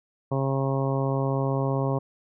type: harmonic tone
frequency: 135.6 Hz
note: C#3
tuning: 38 cents flat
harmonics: 1 / 2 / 3 / 4 / 5 / 6 / 7 / 8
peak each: -25 / -31 / -31 / -31 / -35 / -39 / -36 / -37 dBFS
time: 0.31-1.99 s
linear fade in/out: 10 ms
effects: none